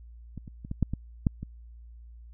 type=clicks; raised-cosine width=5 ms; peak=-25 / -29 / -27 / -20 / -11 / -18 / -10 / -23 dBFS; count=8; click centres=0.377 / 0.478 / 0.649 / 0.714 / 0.827 / 0.936 / 1.268 / 1.43 s; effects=added 58 Hz sine -45 dBFS peak until 2.33 s